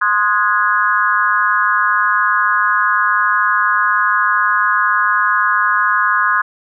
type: chord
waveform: sine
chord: Ab dominant seventh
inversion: first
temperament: equal with one note detuned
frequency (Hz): 1046.5 / 1244.5 / 1457.1 / 1661.2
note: C6 / Eb6 / Gb6 / Ab6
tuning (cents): 0 / 0 / -27 / 0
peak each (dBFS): -17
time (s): 0.01-6.42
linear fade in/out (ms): 10
effects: none